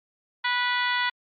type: harmonic tone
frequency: 490.8 Hz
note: B4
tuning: 11 cents flat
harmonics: 2 / 3 / 4 / 5 / 6 / 7 / 8 / 9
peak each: -28 / -29 / -27 / -36 / -36 / -32 / -40 / -39 dBFS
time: 0.44-1.1 s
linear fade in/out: 10 ms
effects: Opus 48 kbps